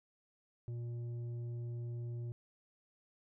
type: tone with tanh clipping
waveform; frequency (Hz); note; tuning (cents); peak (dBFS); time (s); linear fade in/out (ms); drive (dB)
triangle; 118.9; A#2; +35; -40; 0.68-2.32; 0; 11
effects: none